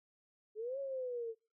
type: linear two-way sweep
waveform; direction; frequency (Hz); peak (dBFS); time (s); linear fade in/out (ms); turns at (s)
sine; up then down; 415.3 to 557 to 443.6; -37; 0.55-1.35; 50; 0.79
effects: noise-tail reverb RT60 0.3 s tail -20 dB re dry